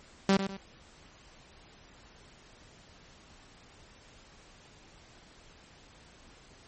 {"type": "tone with echo", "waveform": "sawtooth", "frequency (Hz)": 194.6, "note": "G3", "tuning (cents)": -12, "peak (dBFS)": -17, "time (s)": [0.29, 0.37], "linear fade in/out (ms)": 2, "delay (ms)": 100, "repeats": 2, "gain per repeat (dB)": -9, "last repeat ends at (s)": 0.57, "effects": ["pink hiss -56 dBFS RMS until 6.67 s", "MP3 32 kbps"]}